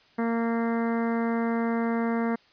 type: harmonic tone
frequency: 230.7 Hz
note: A#3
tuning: 18 cents flat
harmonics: 1 / 2 / 3 / 4 / 5 / 6 / 7 / 8 / 9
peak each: -25 / -31 / -35 / -37 / -39 / -41 / -42 / -43 / -44 dBFS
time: 0.18-2.36 s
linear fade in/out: 10 ms
effects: white hiss -59 dBFS RMS until 2.52 s + resampled to 11025 Hz